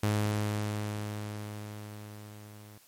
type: tone with level ramp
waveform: sawtooth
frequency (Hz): 105.1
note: G#2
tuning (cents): +21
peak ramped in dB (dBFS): -21 to -45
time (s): 0.03-2.78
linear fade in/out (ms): 5
effects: white hiss -60 dBFS RMS until 2.87 s + MP3 64 kbps